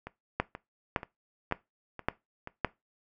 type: two click trains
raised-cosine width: 0.5 ms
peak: -11 / -24 dBFS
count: 5 / 6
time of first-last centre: 0.4-2.647 / 0.07-2.474 s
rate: 1.78 / 2.08 Hz
effects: noise-tail reverb RT60 0.2 s tail -19 dB re dry